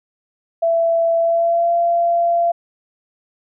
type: tone with pitch glide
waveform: sine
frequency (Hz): 667 to 685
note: E5 to F5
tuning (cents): +20 to -34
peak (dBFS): -13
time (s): 0.62-2.52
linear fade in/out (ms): 10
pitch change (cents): +46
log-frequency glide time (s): 1.18-1.73
effects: none